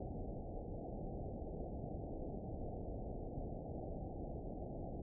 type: low-pass noise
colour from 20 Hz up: pink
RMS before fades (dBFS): -45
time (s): 0-5.02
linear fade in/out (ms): 5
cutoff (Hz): 780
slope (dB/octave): 96
effects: none